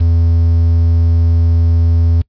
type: tone with quantisation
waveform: triangle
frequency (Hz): 83.6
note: E2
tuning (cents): +25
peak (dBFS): -6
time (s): 0-2.22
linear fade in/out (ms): 10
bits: 6
effects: noise-tail reverb RT60 0.1 s tail -23 dB re dry + resampled to 11025 Hz